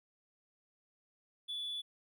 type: tone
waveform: triangle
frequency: 3447 Hz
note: A7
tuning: 36 cents flat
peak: -35 dBFS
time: 1.48-1.82 s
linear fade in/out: 20 ms
effects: tanh soft clip ceiling -33 dBFS